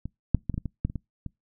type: clicks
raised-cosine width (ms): 5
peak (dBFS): -21 / -6 / -15 / -19 / -17 / -19 / -12 / -24 / -19 / -22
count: 10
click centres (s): 0.056 / 0.347 / 0.497 / 0.542 / 0.579 / 0.657 / 0.85 / 0.899 / 0.957 / 1.263
effects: noise-tail reverb RT60 0.2 s tail -26 dB re dry